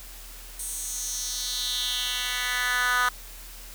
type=tone with high-pass filter sweep; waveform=10% pulse; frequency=247.9 Hz; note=B3; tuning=7 cents sharp; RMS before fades=-28 dBFS; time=0.59-3.09 s; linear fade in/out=5 ms; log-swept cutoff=9000 to 1300 Hz; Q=2.8; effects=added 40 Hz sine -43 dBFS peak until 3.74 s + white hiss -45 dBFS RMS until 3.74 s